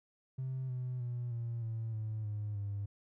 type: tone with pitch steps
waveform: triangle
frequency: 130.81 / 126.06 / 121.49 / 117.08 / 112.83 / 108.73 / 104.79 / 100.98 Hz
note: C3 / B2 / B2 / A#2 / A2 / A2 / G#2 / G#2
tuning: 0 / +36 / -28 / +8 / +44 / -20 / +16 / -48 cents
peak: -32 dBFS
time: 0.38-2.86 s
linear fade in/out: 10 ms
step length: 310 ms
effects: tanh soft clip ceiling -32 dBFS